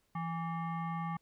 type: tone with frequency modulation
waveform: sine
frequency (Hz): 167.5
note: E3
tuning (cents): +28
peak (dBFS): -34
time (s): 0.15-1.17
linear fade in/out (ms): 5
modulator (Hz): 989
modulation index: 1
effects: pink hiss -75 dBFS RMS until 1.21 s